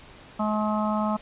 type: harmonic tone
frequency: 213 Hz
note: G#3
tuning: 44 cents sharp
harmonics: 1 / 3 / 4 / 5 / 6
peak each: -25 / -30 / -31 / -32 / -33 dBFS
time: 0.39-1.17 s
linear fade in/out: 10 ms
effects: pink hiss -48 dBFS RMS until 1.21 s + resampled to 8000 Hz